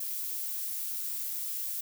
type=noise; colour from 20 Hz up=violet; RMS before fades=-35 dBFS; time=0-1.81 s; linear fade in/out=5 ms; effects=none